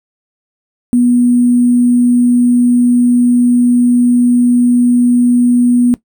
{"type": "tone with sample-and-hold", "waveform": "sine", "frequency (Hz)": 243.7, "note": "B3", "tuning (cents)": -23, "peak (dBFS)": -6, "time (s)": [0.93, 5.94], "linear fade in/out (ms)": 0, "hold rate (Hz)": 8820, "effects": ["noise-tail reverb RT60 0.1 s tail -17 dB re dry"]}